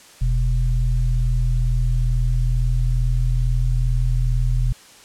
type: tone pair together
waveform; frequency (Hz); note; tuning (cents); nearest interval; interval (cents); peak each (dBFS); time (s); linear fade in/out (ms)
sine; 41.2 / 123.47; E1 / B2; 0 / 0; octave + perfect fifth; 1900; -17 / -21; 0.21-4.73; 10
effects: white hiss -46 dBFS RMS until 5.04 s + low-pass 9000 Hz 12 dB/octave